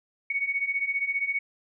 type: beating tone pair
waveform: sine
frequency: 2217 / 2232 Hz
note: C#7 / C#7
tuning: 0 / +11 cents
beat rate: 15 Hz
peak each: -30 / -27 dBFS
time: 0.3-1.39 s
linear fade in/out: 5 ms
effects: none